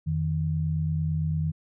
sine tone pair together, 87.26 / 156.2 Hz, F2 / D#3, -1 / +7 cents, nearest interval minor seventh, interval 1008 cents, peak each -29 / -25 dBFS, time 0.06-1.52 s, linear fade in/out 20 ms, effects none

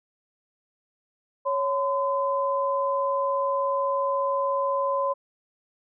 sine tone pair together, 554.4 / 1020.3 Hz, C#5 / C6, 0 / -44 cents, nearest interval major seventh, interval 1056 cents, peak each -25 dBFS, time 1.45-5.14 s, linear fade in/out 20 ms, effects none

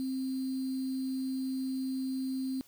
sine tone with sample-and-hold, 262.8 Hz, C4, 8 cents sharp, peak -31 dBFS, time 0-2.61 s, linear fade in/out 0 ms, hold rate 4410 Hz, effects white hiss -61 dBFS RMS until 2.67 s

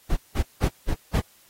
brown noise bursts, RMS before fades -21 dBFS, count 5, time 0.09-1.21 s, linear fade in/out 20 ms, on 80 ms, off 180 ms, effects white hiss -57 dBFS RMS until 1.49 s + AAC 48 kbps

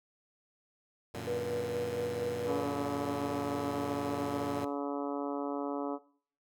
10% pulse chord, Gb augmented, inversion none, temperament equal, 92.5 / 116.54 / 146.83 Hz, Gb2 / Bb2 / D3, 0 / 0 / 0 cents, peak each -34 / -33 / -36 dBFS, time 1.14-4.65 s, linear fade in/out 5 ms
sine tone with tremolo, 483.6 Hz, B4, 36 cents flat, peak -31 dBFS, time 1.27-2.64 s, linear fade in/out 5 ms, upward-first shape sine, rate 4.3 Hz, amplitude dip 35%
harmonic tone, 142.3 Hz, C#3, 46 cents sharp, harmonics 2 / 3 / 4 / 5 / 6 / 7 / 8 / 9, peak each -35 / -39 / -41 / -43 / -45 / -46 / -47 / -48 dBFS, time 2.45-5.99 s, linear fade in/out 50 ms
effects noise-tail reverb RT60 0.5 s tail -18 dB re dry

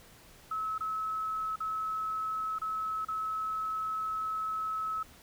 sine tone with dropouts, 1294 Hz, E6, 32 cents flat, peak -31 dBFS, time 0.51-5.03 s, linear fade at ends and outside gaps 5 ms, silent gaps 0.781-0.806 / 1.559-1.603 / 2.586-2.616 / 3.049-3.084 s, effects pink hiss -56 dBFS RMS until 5.22 s

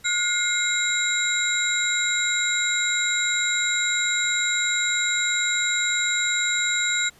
sine tone cluster, 1437 / 2120 / 3874 / 7310 Hz, F6 / C7 / B7 / A#8, +49 / +22 / -34 / -35 cents, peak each -26 dBFS, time 0.04-7.1 s, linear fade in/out 20 ms, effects pink hiss -54 dBFS RMS until 7.19 s + resampled to 32000 Hz

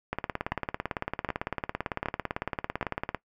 two click trains, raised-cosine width 0.5 ms, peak -14 / -14 dBFS, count 4 / 55, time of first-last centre 0.52-2.828 / 0.13-3.147 s, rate 1.3 / 17.9 Hz, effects noise-tail reverb RT60 0.1 s tail -19 dB re dry

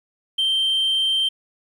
sine tone, 3136 Hz, G7, in tune, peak -15 dBFS, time 0.38-1.29 s, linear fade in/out 10 ms, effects tanh soft clip ceiling -16 dBFS + 9-bit

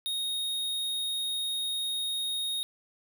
square tone, 3729 Hz, A#7, in tune, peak -30 dBFS, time 0.06-2.63 s, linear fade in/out 0 ms, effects none

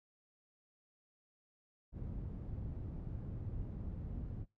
white low-pass noise, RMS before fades -43 dBFS, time 1.92-4.46 s, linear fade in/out 50 ms, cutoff 120 Hz, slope 12 dB/octave, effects noise-tail reverb RT60 0.2 s tail -22 dB re dry

